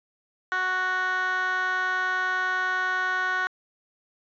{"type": "tone with band-pass filter", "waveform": "15% pulse", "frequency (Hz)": 370, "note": "F#4", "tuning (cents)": 0, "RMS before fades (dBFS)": -26, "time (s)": [0.52, 3.47], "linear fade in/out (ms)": 0, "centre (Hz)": 1600, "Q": 3.3, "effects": ["resampled to 16000 Hz"]}